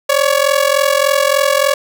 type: ring-modulated tone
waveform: sawtooth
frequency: 562 Hz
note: C#5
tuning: 24 cents sharp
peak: -4 dBFS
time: 0.09-1.74 s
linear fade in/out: 5 ms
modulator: 21.7 Hz
effects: none